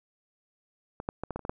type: clicks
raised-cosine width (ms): 1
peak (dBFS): -22 / -16 / -19 / -20 / -20 / -29 / -22 / -16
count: 8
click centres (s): 1.001 / 1.089 / 1.236 / 1.307 / 1.36 / 1.393 / 1.451 / 1.495
effects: none